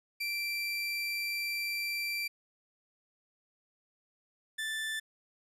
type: tone pair in turn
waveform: 30% pulse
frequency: 2349 / 1762.2 Hz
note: D7 / A6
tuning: 0 / +2 cents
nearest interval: perfect fourth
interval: 498 cents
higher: first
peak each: -30 / -31 dBFS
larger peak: first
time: 0.2-2.28 / 4.58-5 s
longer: first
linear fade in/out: 10 ms
effects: resampled to 32000 Hz + 12-bit